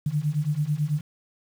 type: beating tone pair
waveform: sine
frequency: 144.5 / 153.6 Hz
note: D3 / D#3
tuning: -28 / -22 cents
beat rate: 9.1 Hz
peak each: -26 / -25 dBFS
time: 0.06-1.01 s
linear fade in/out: 5 ms
effects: 8-bit